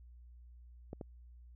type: clicks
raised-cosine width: 2 ms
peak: -29 dBFS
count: 2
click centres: 0.931 / 1.012 s
effects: added 60 Hz sine -53 dBFS peak until 1.55 s